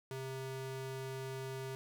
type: ring-modulated tone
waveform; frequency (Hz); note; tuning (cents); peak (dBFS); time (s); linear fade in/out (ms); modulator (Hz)
square; 264.9; C4; +22; -38; 0.11-1.75; 0; 135
effects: none